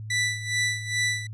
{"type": "tone with tremolo", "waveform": "sawtooth", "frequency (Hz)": 1975.5, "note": "B6", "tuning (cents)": 0, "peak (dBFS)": -18, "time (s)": [0.1, 1.27], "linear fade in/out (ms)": 5, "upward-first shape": "sine", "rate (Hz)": 2.4, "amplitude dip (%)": 80, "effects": ["added 108 Hz sine -34 dBFS peak until 1.33 s", "resampled to 22050 Hz"]}